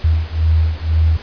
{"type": "beating tone pair", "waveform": "sine", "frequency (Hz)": [79, 81], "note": ["D#2", "E2"], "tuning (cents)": [27, -30], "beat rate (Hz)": 2, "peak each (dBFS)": -15, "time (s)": [0.04, 1.17], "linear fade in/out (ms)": 5, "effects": ["pink hiss -35 dBFS RMS until 1.22 s", "resampled to 11025 Hz"]}